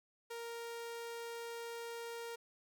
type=tone; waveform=sawtooth; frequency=466.2 Hz; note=A#4; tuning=in tune; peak=-39 dBFS; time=0.3-2.36 s; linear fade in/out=10 ms; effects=none